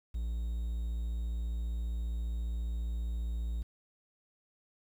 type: tone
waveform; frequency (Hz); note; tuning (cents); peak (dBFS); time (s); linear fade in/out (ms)
triangle; 57.4; A#1; -26; -30; 0.14-3.63; 10
effects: 10-bit